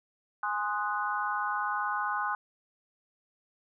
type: chord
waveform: sine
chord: Ab dominant seventh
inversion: none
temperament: equal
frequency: 830.6 / 1046.5 / 1244.5 / 1480 Hz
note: Ab5 / C6 / Eb6 / Gb6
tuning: 0 / 0 / 0 / 0 cents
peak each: -34 dBFS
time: 0.43-2.35 s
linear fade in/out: 2 ms
effects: none